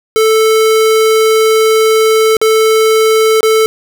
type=tone with dropouts; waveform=square; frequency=440 Hz; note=A4; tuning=in tune; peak=-7 dBFS; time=0.16-3.66 s; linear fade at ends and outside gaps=0 ms; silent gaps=2.368-2.415 / 3.407-3.43 s; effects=none